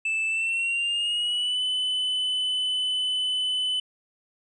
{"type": "tone with pitch glide", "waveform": "triangle", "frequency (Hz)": [2637, 3012], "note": ["E7", "F#7"], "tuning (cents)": [0, 30], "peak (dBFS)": -22, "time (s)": [0.05, 3.8], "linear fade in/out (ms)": 5, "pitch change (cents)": 230, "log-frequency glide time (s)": [0.27, 1.63], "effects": ["resampled to 24000 Hz"]}